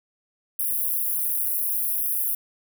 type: high-pass noise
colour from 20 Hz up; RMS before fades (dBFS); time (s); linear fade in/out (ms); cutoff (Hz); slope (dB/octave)
white; -25; 0.59-2.35; 5; 10000; 96
effects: none